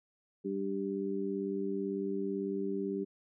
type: harmonic tone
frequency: 98 Hz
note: G2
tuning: in tune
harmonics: 2 / 3 / 4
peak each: -37 / -38 / -35 dBFS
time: 0.44-3.05 s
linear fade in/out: 20 ms
effects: none